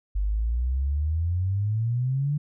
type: exponential sweep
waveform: sine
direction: up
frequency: 48.11 to 150 Hz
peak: -22 dBFS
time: 0.15-2.38 s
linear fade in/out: 10 ms
effects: none